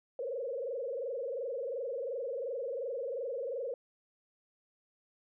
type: tone with frequency modulation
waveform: sine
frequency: 509 Hz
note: C5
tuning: 48 cents flat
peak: -34 dBFS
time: 0.19-3.74 s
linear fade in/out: 2 ms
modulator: 22.8 Hz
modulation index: 2.3
effects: none